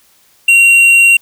sine tone with tanh clipping, 2751 Hz, F7, 27 cents flat, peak -5 dBFS, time 0.48-1.17 s, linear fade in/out 5 ms, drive 8 dB, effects white hiss -50 dBFS RMS until 1.21 s

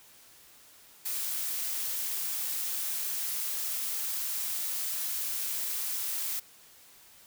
blue noise, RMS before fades -33 dBFS, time 1.05-6.4 s, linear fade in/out 10 ms, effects white hiss -56 dBFS RMS until 7.26 s

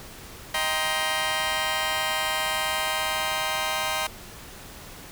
15% pulse chord, C minor seventh, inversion first, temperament just, 627.9 / 784.9 / 941.9 / 1046.5 Hz, Eb5 / G5 / Bb5 / C6, +16 / +2 / +18 / 0 cents, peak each -24 dBFS, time 0.54-4.07 s, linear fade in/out 5 ms, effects pink hiss -43 dBFS RMS until 5.11 s

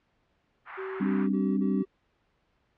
pink band-pass noise, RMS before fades -42 dBFS, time 0.65-1.28 s, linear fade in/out 50 ms, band 1000 to 1900 Hz, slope 24 dB/octave
triangle tone bursts, 382.5 Hz, G4, 42 cents flat, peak -32 dBFS, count 4, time 0.77-1.854 s, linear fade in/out 20 ms, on 250 ms, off 28 ms
sine chord, G suspended fourth, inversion none, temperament equal, 196 / 261.6 / 293.7 Hz, G3 / C4 / D4, 0 / 0 / 0 cents, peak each -26 / -30 / -31 dBFS, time 1-1.83 s, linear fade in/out 10 ms
effects pink hiss -71 dBFS RMS until 2.77 s + low-pass 3000 Hz 12 dB/octave

